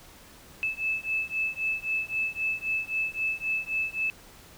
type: beating tone pair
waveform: sine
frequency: 2615 / 2618.8 Hz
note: E7 / E7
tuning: -15 / -12 cents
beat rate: 3.8 Hz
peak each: -30 dBFS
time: 0.63-4.1 s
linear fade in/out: 0 ms
effects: pink hiss -51 dBFS RMS until 4.57 s